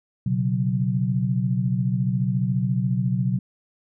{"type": "chord", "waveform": "sine", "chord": "B suspended second", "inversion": "none", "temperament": "equal with one note detuned", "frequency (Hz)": [124.33, 138.59, 185], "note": ["B2", "C#3", "F#3"], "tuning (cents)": [12, 0, 0], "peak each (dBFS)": [-23, -26, -24], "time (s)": [0.26, 3.39], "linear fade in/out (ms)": 5, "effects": []}